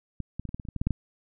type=clicks; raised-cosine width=5 ms; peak=-20 / -20 / -23 / -26 / -20 / -25 / -30 / -23 / -19 / -14 / -12 / -13 dBFS; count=12; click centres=0.203 / 0.396 / 0.453 / 0.491 / 0.545 / 0.598 / 0.652 / 0.687 / 0.763 / 0.815 / 0.87 / 0.907 s; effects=none